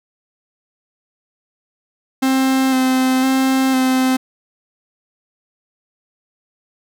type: tone with vibrato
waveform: 45% pulse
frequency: 261.6 Hz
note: C4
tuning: in tune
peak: -13 dBFS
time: 2.22-4.17 s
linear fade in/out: 10 ms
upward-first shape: square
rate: 0.99 Hz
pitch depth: 17 cents each way
effects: none